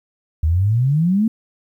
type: exponential sweep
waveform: sine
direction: up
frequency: 74.9 to 231 Hz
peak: -13 dBFS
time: 0.43-1.28 s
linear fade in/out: 5 ms
effects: 9-bit